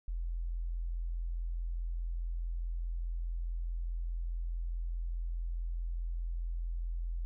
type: tone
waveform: sine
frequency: 42.38 Hz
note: E1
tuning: 49 cents sharp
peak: -33 dBFS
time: 0.08-7.25 s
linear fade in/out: 0 ms
effects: none